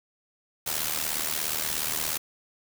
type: noise with amplitude modulation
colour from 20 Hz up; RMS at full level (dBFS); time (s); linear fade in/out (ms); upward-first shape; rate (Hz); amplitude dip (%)
white; -26; 0.66-2.18; 10; sine; 77; 75
effects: none